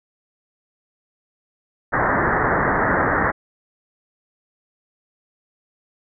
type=low-pass noise; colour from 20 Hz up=white; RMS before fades=-19 dBFS; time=1.92-3.32 s; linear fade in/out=20 ms; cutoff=1900 Hz; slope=96 dB/octave; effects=none